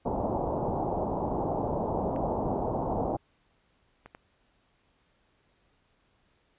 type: low-pass noise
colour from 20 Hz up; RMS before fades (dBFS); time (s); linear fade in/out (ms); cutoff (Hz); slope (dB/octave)
white; -30; 0.05-3.17; 10; 900; 48
type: clicks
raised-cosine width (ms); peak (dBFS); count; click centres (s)
0.5; -30; 3; 2.162 / 4.06 / 4.149
effects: pink hiss -69 dBFS RMS until 6.58 s + resampled to 8000 Hz